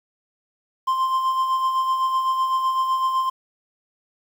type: tone with tremolo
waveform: triangle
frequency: 1047 Hz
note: C6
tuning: 1 cent sharp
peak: -15 dBFS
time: 0.87-3.3 s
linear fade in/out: 10 ms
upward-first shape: sine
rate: 7.9 Hz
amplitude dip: 45%
effects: 8-bit